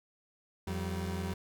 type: tone pair together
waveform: 30% pulse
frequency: 86.67 / 192 Hz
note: F2 / G3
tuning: -13 / -36 cents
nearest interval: octave + major second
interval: 1377 cents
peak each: -33 / -35 dBFS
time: 0.67-1.34 s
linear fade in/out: 5 ms
effects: none